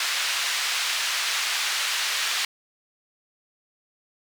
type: band-pass noise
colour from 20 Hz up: white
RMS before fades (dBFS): -26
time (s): 0-2.45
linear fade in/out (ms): 2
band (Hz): 1300 to 4500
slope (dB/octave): 12
effects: none